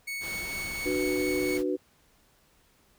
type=tone with tremolo; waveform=40% pulse; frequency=2217 Hz; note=C#7; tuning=in tune; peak=-31 dBFS; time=0.07-1.58 s; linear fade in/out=10 ms; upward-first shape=triangle; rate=4.3 Hz; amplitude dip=25%
type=noise; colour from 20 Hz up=pink; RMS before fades=-41 dBFS; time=0.2-1.64 s; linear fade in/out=50 ms
type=chord; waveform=sine; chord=B minor; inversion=first; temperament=just; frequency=296.3 / 370.4 / 493.9 Hz; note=D4 / F#4 / B4; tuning=+15 / +2 / 0 cents; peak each=-30 / -29 / -32 dBFS; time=0.85-1.77 s; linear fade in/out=20 ms
effects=pink hiss -64 dBFS RMS until 2.98 s